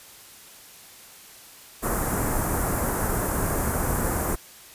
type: band-stop noise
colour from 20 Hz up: pink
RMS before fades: -25 dBFS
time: 1.82-4.36 s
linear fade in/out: 20 ms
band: 1600 to 7900 Hz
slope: 24 dB/octave
effects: white hiss -47 dBFS RMS until 4.74 s + resampled to 32000 Hz